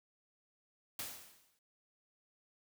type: noise with exponential decay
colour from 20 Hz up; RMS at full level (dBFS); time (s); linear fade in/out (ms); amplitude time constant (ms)
white; -40; 0.99-1.59; 2; 130
effects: none